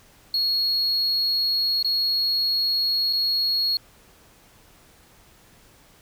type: tone with dropouts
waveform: sine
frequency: 4317 Hz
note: C#8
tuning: 47 cents flat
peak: -17 dBFS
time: 0.34-3.77 s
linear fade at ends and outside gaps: 2 ms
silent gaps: 1.827-1.846 / 3.128-3.132 s
effects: tanh soft clip ceiling -19 dBFS + pink hiss -54 dBFS RMS until 6.01 s